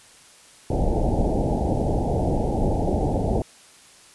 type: low-pass noise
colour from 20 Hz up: pink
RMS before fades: -22 dBFS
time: 0.7-3.42 s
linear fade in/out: 2 ms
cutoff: 850 Hz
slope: 96 dB/octave
effects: white hiss -50 dBFS RMS until 4.14 s + resampled to 24000 Hz